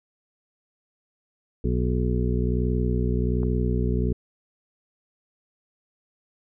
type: harmonic tone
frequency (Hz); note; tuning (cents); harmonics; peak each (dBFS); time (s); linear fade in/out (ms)
61.3; B1; -12; 1 / 2 / 3 / 4 / 6 / 7; -24 / -27 / -29 / -30 / -32 / -32; 1.64-4.13; 5
type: click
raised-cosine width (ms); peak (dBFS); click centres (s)
1; -25; 3.432
effects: none